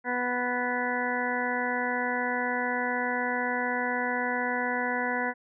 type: harmonic tone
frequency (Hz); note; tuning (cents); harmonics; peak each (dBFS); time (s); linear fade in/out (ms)
246.9; B3; 0; 1 / 2 / 3 / 4 / 6 / 7 / 8; -34 / -34 / -34 / -34 / -34 / -34 / -34; 0.04-5.34; 50
effects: none